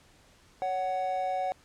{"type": "tone pair together", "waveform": "triangle", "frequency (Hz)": [558.1, 745], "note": ["C#5", "F#5"], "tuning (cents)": [12, 12], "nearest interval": "perfect fourth", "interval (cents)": 500, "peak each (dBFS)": [-32, -27], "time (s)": [0.62, 1.52], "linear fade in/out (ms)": 0, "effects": ["pink hiss -60 dBFS RMS until 1.64 s", "low-pass 9000 Hz 12 dB/octave"]}